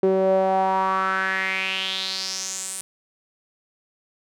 sawtooth tone with band-pass filter sweep, 190 Hz, F#3, 46 cents sharp, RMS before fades -23 dBFS, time 0.03-2.81 s, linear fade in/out 0 ms, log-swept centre 410 to 9300 Hz, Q 4.7, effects none

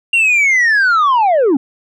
sine linear sweep, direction down, 2794 to 246.9 Hz, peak -6 dBFS, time 0.13-1.57 s, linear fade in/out 5 ms, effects tanh soft clip ceiling -8 dBFS

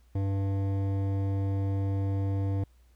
sine tone with hard clipping, 98 Hz, G2, in tune, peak -28 dBFS, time 0.15-2.64 s, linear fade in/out 5 ms, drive 13 dB, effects added 60 Hz sine -57 dBFS peak until 2.95 s + pink hiss -70 dBFS RMS until 2.95 s

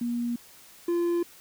sine / triangle tone pair in turn, 238.4 / 344.6 Hz, A#3 / F4, +39 / -23 cents, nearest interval tritone, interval 638 cents, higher second, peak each -26 / -21 dBFS, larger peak second, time 0.01-0.36 / 0.88-1.23 s, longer neither, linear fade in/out 5 ms, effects white hiss -52 dBFS RMS until 1.4 s

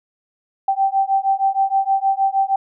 sine beating tone pair, 776 / 782.4 Hz, G5 / G5, -18 / -4 cents, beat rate 6.4 Hz, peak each -18 dBFS, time 0.68-2.56 s, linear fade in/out 5 ms, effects none

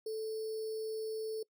sine tone with sample-and-hold, 438.7 Hz, A4, 5 cents flat, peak -35 dBFS, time 0.06-1.43 s, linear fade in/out 5 ms, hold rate 4900 Hz, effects noise-tail reverb RT60 0.1 s tail -24 dB re dry

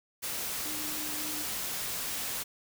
sine tone in noise, 303.1 Hz, D#4, 45 cents flat, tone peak -43 dBFS, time 0.64-1.44 s, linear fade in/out 20 ms, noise white, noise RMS -35 dBFS, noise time 0.22-2.44 s, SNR -11 dB, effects none

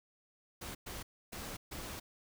pink noise bursts at uneven times, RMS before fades -44 dBFS, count 4, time 0.61-0.75 / 0.86-1.03 / 1.32-1.57 / 1.71-2 s, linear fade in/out 10 ms, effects none

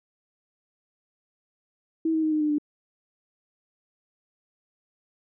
sine tone with pitch steps, 323.1 / 317.5 / 312.1 / 306.7 / 301.5 / 296.3 Hz, E4 / D#4 / D#4 / D#4 / D4 / D4, -35 / +35 / +5 / -25 / +46 / +15 cents, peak -21 dBFS, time 2.05-2.584 s, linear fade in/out 5 ms, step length 89 ms, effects none

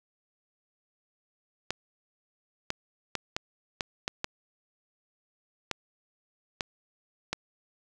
clicks, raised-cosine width 0.2 ms, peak -12 dBFS, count 10, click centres 1.706 / 2.704 / 3.153 / 3.365 / 3.808 / 4.079 / 4.244 / 5.713 / 6.608 / 7.33 s, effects none

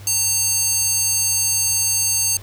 square tone with high-pass filter, 910 Hz, A#5, 42 cents flat, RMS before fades -19 dBFS, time 0.07-2.37 s, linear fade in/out 2 ms, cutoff 6500 Hz, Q 2, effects added 100 Hz sine -36 dBFS peak until 2.42 s + pink hiss -44 dBFS RMS until 2.42 s

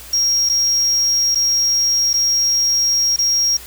triangle tone with dropouts, 5600 Hz, F8, 4 cents sharp, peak -12 dBFS, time 0.13-3.57 s, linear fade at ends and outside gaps 5 ms, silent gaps 0.491-0.496 / 1.348-1.355 / 2.132-2.139 / 3.162-3.187 s, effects added 60 Hz sine -41 dBFS peak until 3.66 s + white hiss -37 dBFS RMS until 3.66 s

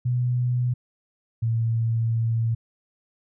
sine tone pair in turn, 123.47 / 114.29 Hz, B2 / A#2, 0 / -34 cents, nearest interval minor second, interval 134 cents, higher first, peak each -20 dBFS, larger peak neither, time 0.05-0.74 / 1.42-2.55 s, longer second, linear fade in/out 10 ms, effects none

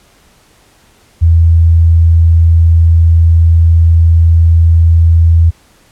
sine tone, 82.8 Hz, E2, 8 cents sharp, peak -3 dBFS, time 1.21-5.51 s, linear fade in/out 20 ms, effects pink hiss -47 dBFS RMS until 5.91 s + low-pass 12000 Hz 12 dB/octave

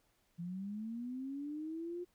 sine linear sweep, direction up, 167.2 to 358.1 Hz, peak -39 dBFS, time 0.38-2.05 s, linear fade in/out 20 ms, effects pink hiss -75 dBFS RMS until 2.14 s

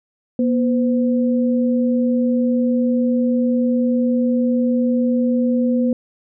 sine tone pair together, 240.5 / 511 Hz, B3 / C5, -46 / -41 cents, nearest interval octave + minor second, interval 1305 cents, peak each -15 / -22 dBFS, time 0.39-5.93 s, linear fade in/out 2 ms, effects none

